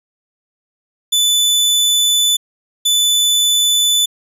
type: tone bursts at uneven times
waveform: sawtooth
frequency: 3495 Hz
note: A7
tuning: 12 cents flat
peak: -8 dBFS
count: 2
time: 1.12-2.37 / 2.85-4.06 s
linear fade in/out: 10 ms
effects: resampled to 32000 Hz